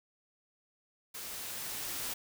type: noise with level ramp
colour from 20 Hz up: white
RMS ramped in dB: -43 to -37 dBFS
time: 1.14-2.14 s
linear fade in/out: 10 ms
effects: none